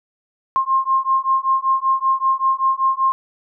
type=beating tone pair; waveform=sine; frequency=1061 / 1066.2 Hz; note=C6 / C6; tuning=+24 / +32 cents; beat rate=5.2 Hz; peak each=-18 dBFS; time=0.56-3.12 s; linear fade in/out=0 ms; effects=none